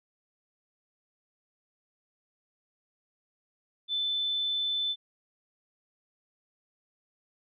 sine tone, 3520 Hz, A7, in tune, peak -27 dBFS, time 3.88-4.96 s, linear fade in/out 50 ms, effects none

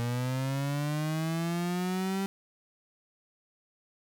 35% pulse linear sweep, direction up, 117.9 to 196 Hz, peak -27 dBFS, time 0-2.26 s, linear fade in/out 0 ms, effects none

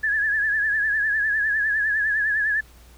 sine tone with vibrato, 1709 Hz, G#6, 49 cents sharp, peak -19 dBFS, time 0.03-2.61 s, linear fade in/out 10 ms, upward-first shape triangle, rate 9.9 Hz, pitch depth 84 cents each way, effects added 60 Hz sine -47 dBFS peak until 2.97 s + pink hiss -53 dBFS RMS until 2.97 s

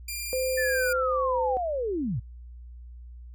10% pulse tone, 2395 Hz, D7, 33 cents sharp, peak -23 dBFS, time 0.08-0.93 s, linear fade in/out 5 ms
sine tone with vibrato, 514 Hz, C5, 31 cents flat, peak -25 dBFS, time 0.33-1.57 s, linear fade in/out 0 ms, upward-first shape sine, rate 1.5 Hz, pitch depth 13 cents each way
sine linear sweep, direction down, 1790 to 92.7 Hz, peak -26 dBFS, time 0.57-2.2 s, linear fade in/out 10 ms
effects added 60 Hz sine -41 dBFS peak until 3.34 s

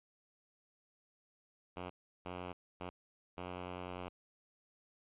5% pulse tone bursts at uneven times, 90.1 Hz, F#2, 45 cents flat, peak -31 dBFS, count 4, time 1.76-1.9 / 2.25-2.53 / 2.8-2.9 / 3.37-4.09 s, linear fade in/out 10 ms, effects resampled to 8000 Hz

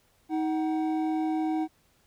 triangle tone pair together, 315.8 / 751 Hz, D#4 / F#5, +26 / +26 cents, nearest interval octave + minor third, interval 1500 cents, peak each -24 / -31 dBFS, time 0.29-1.68 s, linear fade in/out 50 ms, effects pink hiss -66 dBFS RMS until 2.06 s

